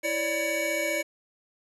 square tone cluster, 330.4 / 555 / 590 / 2259 Hz, E4 / C#5 / D5 / C#7, +4 / +2 / +8 / +32 cents, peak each -36 / -35 / -31 / -30 dBFS, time 0.03-1.03 s, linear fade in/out 20 ms, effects resampled to 32000 Hz + 9-bit

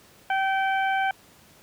harmonic tone, 773 Hz, G5, 24 cents flat, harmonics 1 / 2 / 3 / 4, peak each -23 / -27 / -33 / -39 dBFS, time 0.3-1.11 s, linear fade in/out 2 ms, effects pink hiss -54 dBFS RMS until 1.62 s + high-pass 80 Hz 12 dB/octave

